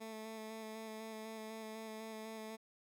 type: tone with vibrato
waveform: 15% pulse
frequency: 220 Hz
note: A3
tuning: in tune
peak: -39 dBFS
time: 0-2.57 s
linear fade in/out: 20 ms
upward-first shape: square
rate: 4 Hz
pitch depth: 14 cents each way
effects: none

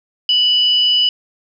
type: tone pair together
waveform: sine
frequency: 2960 / 4995 Hz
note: F#7 / D#8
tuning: 0 / +6 cents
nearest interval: major sixth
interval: 906 cents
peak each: -11 / -21 dBFS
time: 0.29-1.09 s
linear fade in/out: 2 ms
effects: none

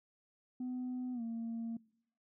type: tone with pitch glide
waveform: sine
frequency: 251.6 to 229.4 Hz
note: B3 to A#3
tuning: +32 to -28 cents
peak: -35 dBFS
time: 0.6-1.77 s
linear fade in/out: 5 ms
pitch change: -160 cents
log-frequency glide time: 1.13-1.22 s
effects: noise-tail reverb RT60 0.7 s tail -24 dB re dry + tanh soft clip ceiling -35 dBFS

